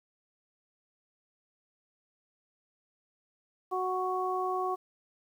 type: harmonic tone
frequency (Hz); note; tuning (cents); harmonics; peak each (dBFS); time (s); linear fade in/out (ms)
370; F#4; 0; 1 / 2 / 3; -33 / -33 / -33; 3.71-4.76; 20
effects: 10-bit